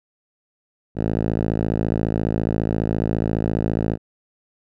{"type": "tone with band-pass filter", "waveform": "5% pulse", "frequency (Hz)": 54.6, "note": "A1", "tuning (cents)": -13, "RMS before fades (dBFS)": -22, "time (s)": [0.95, 3.98], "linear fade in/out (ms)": 50, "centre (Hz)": 140, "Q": 0.58, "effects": []}